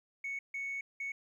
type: tone bursts at uneven times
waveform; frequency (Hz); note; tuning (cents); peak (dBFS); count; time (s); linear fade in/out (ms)
sine; 2217; C#7; 0; -34; 3; 0.24-0.39 / 0.54-0.81 / 1-1.12; 5
effects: tanh soft clip ceiling -33 dBFS + 12-bit